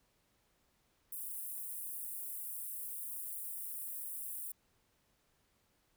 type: high-pass noise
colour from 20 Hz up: white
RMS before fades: -43 dBFS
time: 1.12-4.52 s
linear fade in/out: 5 ms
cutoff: 9000 Hz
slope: 48 dB/octave
effects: pink hiss -75 dBFS RMS until 5.96 s